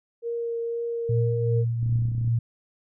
sine tone with vibrato, 466.2 Hz, A#4, in tune, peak -26 dBFS, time 0.22-1.65 s, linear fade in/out 50 ms, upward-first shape triangle, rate 2 Hz, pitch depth 11 cents each way
sine tone with tremolo, 116.54 Hz, A#2, in tune, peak -19 dBFS, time 1.09-2.39 s, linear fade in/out 5 ms, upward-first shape triangle, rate 2.6 Hz, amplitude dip 50%
click train, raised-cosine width 5 ms, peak -24 dBFS, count 15, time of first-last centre 1.83-2.277 s, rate 31.3 Hz
effects none

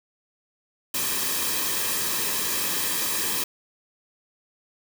white noise with comb filter, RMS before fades -26 dBFS, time 0.94-3.44 s, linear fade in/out 5 ms, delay 1.4 ms, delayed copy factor -0.6, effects none

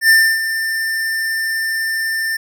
square tone with ADSR envelope, 1792 Hz, A6, 31 cents sharp, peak -7 dBFS, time 0.01-2.37 s, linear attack 86 ms, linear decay 290 ms, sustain -11 dB, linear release 8 ms, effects none

